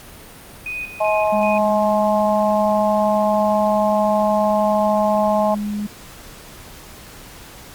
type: tone with tremolo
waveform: sine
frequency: 2489 Hz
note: D#7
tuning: in tune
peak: -24 dBFS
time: 0.66-1.58 s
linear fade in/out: 2 ms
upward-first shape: square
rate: 2.6 Hz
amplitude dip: 65%
type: harmonic tone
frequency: 212 Hz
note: G#3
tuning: 36 cents sharp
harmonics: 3 / 4 / 5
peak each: -17 / -20 / -25 dBFS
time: 1-5.55 s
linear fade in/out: 10 ms
type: tone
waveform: sine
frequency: 207.7 Hz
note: G#3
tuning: in tune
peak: -21 dBFS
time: 1.32-5.87 s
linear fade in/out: 10 ms
effects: pink hiss -40 dBFS RMS until 7.74 s + Opus 48 kbps